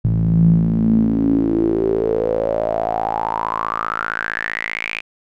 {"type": "tone with band-pass filter sweep", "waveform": "sawtooth", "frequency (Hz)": 55.3, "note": "A1", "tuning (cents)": 9, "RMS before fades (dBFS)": -18, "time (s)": [0.04, 5.01], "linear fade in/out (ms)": 10, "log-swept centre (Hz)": [130, 2500], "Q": 8.6, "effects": []}